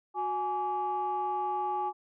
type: tone cluster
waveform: sine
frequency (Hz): 366.6 / 837 / 1154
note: F#4 / G#5 / D6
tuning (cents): -16 / +13 / -31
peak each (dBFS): -37 / -29 / -37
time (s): 0.14-1.93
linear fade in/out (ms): 50
effects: tanh soft clip ceiling -21 dBFS